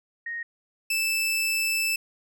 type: tone pair in turn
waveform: sine / sawtooth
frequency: 1864.7 / 2637 Hz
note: A#6 / E7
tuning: 0 / 0 cents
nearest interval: tritone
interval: 600 cents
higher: second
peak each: -30 / -20 dBFS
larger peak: second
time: 0.26-0.43 / 0.9-1.96 s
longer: second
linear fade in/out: 5 ms
effects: none